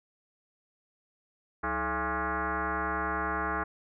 sine tone with frequency modulation, 180 Hz, F#3, 47 cents flat, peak -28 dBFS, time 1.63-3.64 s, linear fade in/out 10 ms, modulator 250 Hz, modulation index 6.1, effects none

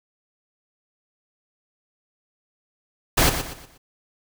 pink noise with echo, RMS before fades -17 dBFS, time 3.17-3.3 s, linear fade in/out 10 ms, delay 120 ms, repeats 4, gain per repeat -9 dB, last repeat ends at 3.78 s, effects none

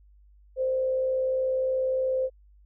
sine tone with frequency modulation, 520 Hz, C5, 11 cents flat, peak -23 dBFS, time 0.56-2.3 s, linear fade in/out 50 ms, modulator 63.2 Hz, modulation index 0.26, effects added 50 Hz sine -53 dBFS peak until 2.65 s

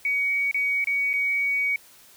sine tone with dropouts, 2251 Hz, C#7, 26 cents sharp, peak -21 dBFS, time 0.05-1.76 s, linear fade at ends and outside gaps 2 ms, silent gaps 0.513-0.544 / 0.843-0.871 / 1.132-1.137 s, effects white hiss -52 dBFS RMS until 2.16 s

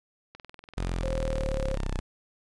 click train, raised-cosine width 0.3 ms, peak -29 dBFS, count 30, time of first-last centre 0.35-1.751 s, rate 20.7 Hz
sawtooth linear sweep, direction down, 45.25 to 30.87 Hz, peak -24 dBFS, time 0.77-2 s, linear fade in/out 10 ms
sine tone, 531 Hz, C5, 25 cents sharp, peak -31 dBFS, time 1.03-1.76 s, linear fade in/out 10 ms
effects resampled to 22050 Hz + 9-bit

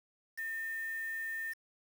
sine tone with quantisation, 1808 Hz, A6, 47 cents sharp, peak -36 dBFS, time 0.37-1.54 s, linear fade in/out 20 ms, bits 8, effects none

